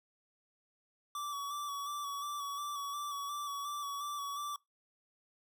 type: tone with vibrato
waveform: square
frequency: 1149 Hz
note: D6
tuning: 38 cents flat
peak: -38 dBFS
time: 1.15-4.56 s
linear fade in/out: 2 ms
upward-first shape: square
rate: 2.8 Hz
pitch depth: 29 cents each way
effects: noise-tail reverb RT60 0.2 s tail -25 dB re dry